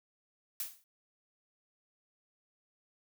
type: noise with exponential decay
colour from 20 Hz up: blue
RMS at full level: -34 dBFS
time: 0.6-0.84 s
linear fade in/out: 1 ms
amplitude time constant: 52 ms
effects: none